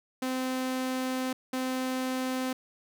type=tone pair in turn; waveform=sawtooth; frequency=258.1 / 258.1 Hz; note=C4 / C4; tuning=-23 / -23 cents; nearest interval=unison; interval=0 cents; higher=neither; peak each=-25 dBFS; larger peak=neither; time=0.22-1.33 / 1.53-2.53 s; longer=first; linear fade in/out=5 ms; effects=none